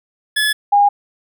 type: tone pair in turn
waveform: 25% pulse / sine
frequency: 1713 / 813.6 Hz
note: A6 / G#5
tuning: -47 / -36 cents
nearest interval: octave + minor second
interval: 1289 cents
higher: first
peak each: -10 / -8 dBFS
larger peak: second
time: 0.36-0.53 / 0.72-0.89 s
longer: neither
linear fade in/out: 10 ms
effects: none